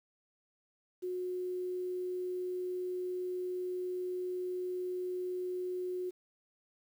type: tone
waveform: sine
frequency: 363.8 Hz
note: F#4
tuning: 29 cents flat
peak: -34 dBFS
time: 1.02-6.11 s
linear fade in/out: 20 ms
effects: 10-bit